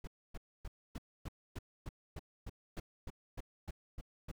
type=noise bursts; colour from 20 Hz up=brown; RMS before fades=-42 dBFS; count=15; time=0.04-4.315 s; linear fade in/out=5 ms; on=33 ms; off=270 ms; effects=none